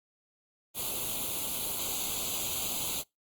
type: noise with comb filter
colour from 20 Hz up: white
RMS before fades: -33 dBFS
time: 0.74-3.04 s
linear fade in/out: 50 ms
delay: 0.28 ms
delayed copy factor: +1
effects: noise-tail reverb RT60 0.2 s tail -25 dB re dry + Opus 32 kbps